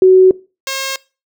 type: tone pair in turn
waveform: sine / 5% pulse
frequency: 373.8 / 537.7 Hz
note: F#4 / C5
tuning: +18 / +47 cents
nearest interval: tritone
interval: 629 cents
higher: second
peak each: -3 / -7 dBFS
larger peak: first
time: 0.02-0.31 / 0.67-0.96 s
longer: neither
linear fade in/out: 2 ms
effects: noise-tail reverb RT60 0.3 s tail -21 dB re dry